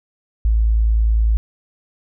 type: tone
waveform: sine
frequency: 55 Hz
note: A1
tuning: in tune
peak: -12 dBFS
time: 0.45-1.37 s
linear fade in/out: 0 ms
effects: none